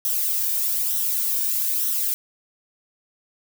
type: noise with flanger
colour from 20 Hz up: violet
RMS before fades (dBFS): -23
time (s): 0.05-2.14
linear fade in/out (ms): 0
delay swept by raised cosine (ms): 0.42 to 1.52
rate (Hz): 1.1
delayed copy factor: -0.55
effects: none